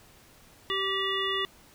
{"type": "harmonic tone with a mistuned harmonic", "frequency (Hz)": 388, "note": "G4", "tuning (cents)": -18, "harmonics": [1, 3, 5, 7, 9], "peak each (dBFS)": [-33, -33, -33, -33, -33], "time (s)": [0.7, 1.45], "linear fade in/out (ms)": 0, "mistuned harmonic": 7, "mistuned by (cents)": 91, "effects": ["pink hiss -56 dBFS RMS until 1.74 s"]}